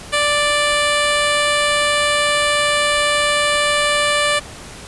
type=tone; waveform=10% pulse; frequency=587.3 Hz; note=D5; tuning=in tune; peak=-6 dBFS; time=0.12-4.4 s; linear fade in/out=20 ms; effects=pink hiss -35 dBFS RMS until 4.87 s + resampled to 24000 Hz